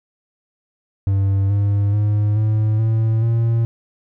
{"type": "tone with pitch steps", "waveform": "triangle", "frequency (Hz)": [98, 101.22, 104.55, 107.99, 111.54, 115.2], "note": ["G2", "G#2", "G#2", "A2", "A2", "A#2"], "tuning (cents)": [0, -44, 12, -32, 24, -20], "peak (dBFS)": -12, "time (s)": [1.07, 3.65], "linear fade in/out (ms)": 0, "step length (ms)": 430, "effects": []}